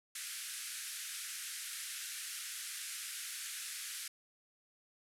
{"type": "band-pass noise", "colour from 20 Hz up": "white", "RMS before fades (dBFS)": -44, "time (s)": [0.15, 4.08], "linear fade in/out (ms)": 5, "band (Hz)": [1400, 12000], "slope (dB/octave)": 48, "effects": []}